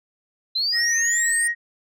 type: linear sweep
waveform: sine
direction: up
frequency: 3982 to 8870 Hz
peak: -19 dBFS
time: 0.55-1.48 s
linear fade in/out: 10 ms
type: tone with vibrato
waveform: sine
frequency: 1864.7 Hz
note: A#6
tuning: in tune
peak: -19 dBFS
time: 0.72-1.55 s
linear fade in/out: 50 ms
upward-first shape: sine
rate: 2.8 Hz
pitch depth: 17 cents each way
effects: tanh soft clip ceiling -14 dBFS